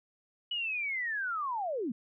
sine linear sweep, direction down, 2960 to 205.3 Hz, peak -31 dBFS, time 0.51-1.92 s, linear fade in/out 5 ms, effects none

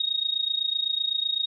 sine tone with amplitude modulation, 3743 Hz, A#7, 6 cents sharp, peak -20 dBFS, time 0-1.46 s, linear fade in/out 5 ms, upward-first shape sine, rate 27.9 Hz, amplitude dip 85%, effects none

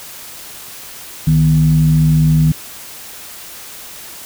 sine tone with frequency modulation, 155.56 Hz, D#3, in tune, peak -8 dBFS, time 1.27-2.52 s, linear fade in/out 5 ms, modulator 87.3 Hz, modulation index 0.49, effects white hiss -33 dBFS RMS until 4.25 s

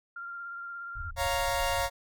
sine tone with vibrato, 1389 Hz, F6, 10 cents flat, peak -37 dBFS, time 0.16-1.11 s, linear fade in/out 5 ms, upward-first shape triangle, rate 17 Hz, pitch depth 19 cents each way
pink low-pass noise, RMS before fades -39 dBFS, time 0.95-1.89 s, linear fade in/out 10 ms, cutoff 100 Hz, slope 48 dB/octave
sawtooth chord, Bb minor, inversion first, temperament equal, 554.4 / 698.5 / 932.3 Hz, Db5 / F5 / Bb5, 0 / 0 / 0 cents, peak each -28 dBFS, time 1.16-1.9 s, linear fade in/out 50 ms
effects none

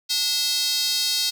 square tone with high-pass filter, 291.2 Hz, D4, 15 cents flat, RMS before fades -23 dBFS, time 0.09-1.31 s, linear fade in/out 20 ms, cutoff 4300 Hz, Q 3.5, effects none

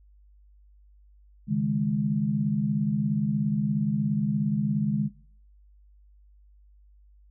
sine chord, C# suspended second, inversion none, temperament equal, 138.59 / 155.56 / 207.7 Hz, C#3 / D#3 / G#3, 0 / 0 / 0 cents, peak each -29 / -28 / -25 dBFS, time 1.47-5.1 s, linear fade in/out 50 ms, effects noise-tail reverb RT60 0.5 s tail -18 dB re dry + added 50 Hz sine -53 dBFS peak until 7.3 s

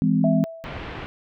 sine chord, E augmented, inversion none, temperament just, 164.81 / 206 / 257.5 Hz, E3 / G#3 / B#3, 0 / -14 / -28 cents, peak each -21 dBFS, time 0.02-0.44 s, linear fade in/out 0 ms
sine tone with exponential decay, 657 Hz, E5, 6 cents flat, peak -19 dBFS, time 0.24-0.98 s, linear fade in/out 2 ms, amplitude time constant 160 ms
pink low-pass noise, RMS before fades -34 dBFS, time 0.64-1.06 s, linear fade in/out 0 ms, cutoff 3100 Hz, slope 24 dB/octave
effects none

